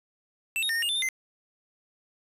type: tone with pitch steps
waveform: square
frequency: 2663 / 3740 / 1821 / 1845 / 2837 / 3535 / 3610 / 2072 Hz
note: E7 / A#7 / A#6 / A#6 / F7 / A7 / A7 / C7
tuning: +17 / +5 / -41 / -18 / +27 / +7 / +44 / -17 cents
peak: -26 dBFS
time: 0.56-1.088 s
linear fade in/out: 0 ms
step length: 66 ms
effects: resampled to 32000 Hz + 9-bit